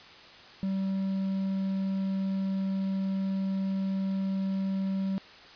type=tone; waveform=triangle; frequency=192.7 Hz; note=G3; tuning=29 cents flat; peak=-25 dBFS; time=0.63-5.18 s; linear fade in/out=0 ms; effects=white hiss -50 dBFS RMS until 5.55 s + resampled to 11025 Hz